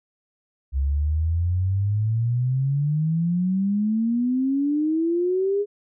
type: exponential sweep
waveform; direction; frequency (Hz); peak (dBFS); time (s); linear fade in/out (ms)
sine; up; 66.2 to 415.3; -19; 0.72-5.66; 50
effects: none